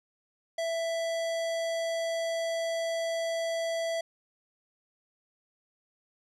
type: tone with notch filter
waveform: square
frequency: 662 Hz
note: E5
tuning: 7 cents sharp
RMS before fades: -31 dBFS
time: 0.58-4.01 s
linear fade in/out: 5 ms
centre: 1400 Hz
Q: 1.9
effects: low-pass 8000 Hz 12 dB/octave